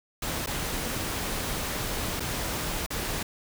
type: noise with dropouts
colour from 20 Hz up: pink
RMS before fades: -31 dBFS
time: 0.22-3.23 s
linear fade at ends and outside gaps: 5 ms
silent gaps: 0.462-0.471 / 2.198-2.203 / 2.864-2.904 s
effects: none